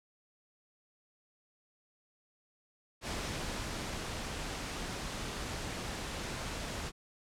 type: noise with ADSR envelope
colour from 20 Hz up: pink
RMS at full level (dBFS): -37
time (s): 3.01-6.92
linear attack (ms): 64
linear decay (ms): 850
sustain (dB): -2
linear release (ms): 47
effects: low-pass 8000 Hz 12 dB/octave